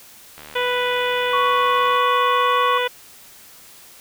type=click train; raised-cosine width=0.3 ms; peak=-22 dBFS; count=120; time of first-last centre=0.38-1.962 s; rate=75.2 Hz
type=harmonic tone; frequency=493.9 Hz; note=B4; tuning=in tune; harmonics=1 / 2 / 3 / 4 / 5 / 6 / 7; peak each=-22 / -25 / -27 / -28 / -29 / -30 / -30 dBFS; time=0.55-2.88 s; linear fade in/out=10 ms
type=tone with vibrato; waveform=sine; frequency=1108.7 Hz; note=C#6; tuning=in tune; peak=-17 dBFS; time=1.33-2.78 s; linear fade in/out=5 ms; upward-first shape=triangle; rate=1.8 Hz; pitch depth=11 cents each way
effects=white hiss -45 dBFS RMS until 4 s

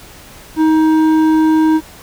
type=tone with hard clipping; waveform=sine; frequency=315.1 Hz; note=D#4; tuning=22 cents sharp; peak=-10 dBFS; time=0.56-1.81 s; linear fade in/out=50 ms; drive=8 dB; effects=pink hiss -38 dBFS RMS until 2.02 s

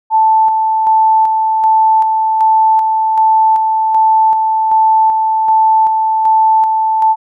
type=tone with tremolo; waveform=sine; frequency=880 Hz; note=A5; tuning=in tune; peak=-6 dBFS; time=0.1-7.16 s; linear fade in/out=50 ms; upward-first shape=square; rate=1.3 Hz; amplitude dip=35%; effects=none

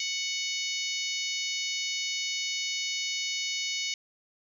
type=harmonic tone; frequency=740 Hz; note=F#5; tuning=in tune; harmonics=3 / 4 / 5 / 6 / 7 / 8 / 9; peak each=-35 / -36 / -37 / -38 / -38 / -39 / -40 dBFS; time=0-3.94 s; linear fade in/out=2 ms; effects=10-bit

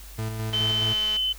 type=tone with tremolo; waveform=40% pulse; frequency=110 Hz; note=A2; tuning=in tune; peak=-26 dBFS; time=0.18-0.94 s; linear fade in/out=10 ms; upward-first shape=square; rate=4.7 Hz; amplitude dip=35%
type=tone with pitch glide; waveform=sine; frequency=3074 to 3042 Hz; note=G7 to F#7; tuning=-35 to +47 cents; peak=-22 dBFS; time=0.53-1.33 s; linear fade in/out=10 ms; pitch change=-18 cents; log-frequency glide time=0.67-1.17 s
type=click train; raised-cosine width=0.2 ms; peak=-20 dBFS; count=137; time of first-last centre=0.53-1.166 s; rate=214 Hz
effects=added 50 Hz sine -41 dBFS peak until 1.38 s + white hiss -47 dBFS RMS until 1.38 s

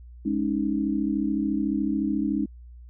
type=chord; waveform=sine; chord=Ab suspended fourth; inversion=none; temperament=equal; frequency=207.7 / 277.2 / 311.1 Hz; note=Ab3 / Db4 / Eb4; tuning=0 / 0 / 0 cents; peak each=-27 dBFS; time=0.25-2.46 s; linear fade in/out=10 ms; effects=added 60 Hz sine -42 dBFS peak until 2.89 s

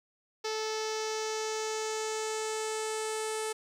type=tone with low-pass filter sweep; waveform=sawtooth; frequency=436.6 Hz; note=A4; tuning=13 cents flat; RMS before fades=-34 dBFS; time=0.44-3.53 s; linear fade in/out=10 ms; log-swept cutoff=5400 to 9000 Hz; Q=3.2; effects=10-bit

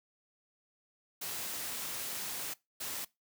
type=noise bursts at uneven times; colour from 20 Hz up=white; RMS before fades=-39 dBFS; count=2; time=1.21-2.54 / 2.8-3.05 s; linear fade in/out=10 ms; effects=noise-tail reverb RT60 0.2 s tail -21 dB re dry + high-pass 100 Hz 12 dB/octave

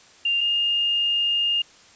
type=tone pair in turn; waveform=sine; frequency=2794 / 2826 Hz; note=F7 / F7; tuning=0 / +20 cents; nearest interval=unison; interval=20 cents; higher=second; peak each=-19 dBFS; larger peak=neither; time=0.25-0.41 / 0.41-1.62 s; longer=second; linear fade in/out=5 ms; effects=white hiss -51 dBFS RMS until 1.95 s + resampled to 16000 Hz

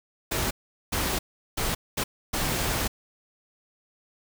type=noise bursts at uneven times; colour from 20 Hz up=pink; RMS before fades=-27 dBFS; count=5; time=0.31-0.51 / 0.92-1.19 / 1.57-1.75 / 1.97-2.04 / 2.33-2.88 s; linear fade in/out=10 ms; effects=none

